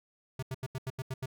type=tone bursts; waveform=square; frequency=130.81 Hz; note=C3; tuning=in tune; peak=-34 dBFS; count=8; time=0.39-1.259 s; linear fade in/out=5 ms; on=36 ms; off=83 ms; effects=none